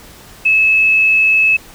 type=tone; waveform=sine; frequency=2596 Hz; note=E7; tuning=27 cents flat; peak=-8 dBFS; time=0.45-1.57 s; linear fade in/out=10 ms; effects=pink hiss -39 dBFS RMS until 1.74 s